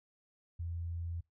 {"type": "tone", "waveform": "sine", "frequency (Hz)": 84.8, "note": "E2", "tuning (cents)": 50, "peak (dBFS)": -36, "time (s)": [0.59, 1.21], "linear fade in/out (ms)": 10, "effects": ["noise-tail reverb RT60 0.2 s tail -26 dB re dry"]}